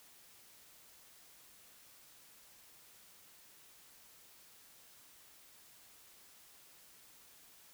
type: silence
effects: white hiss -61 dBFS RMS until 7.73 s